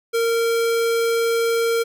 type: tone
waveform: square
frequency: 461.2 Hz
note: A#4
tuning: 19 cents flat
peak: -18 dBFS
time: 0.13-1.84 s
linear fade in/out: 20 ms
effects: none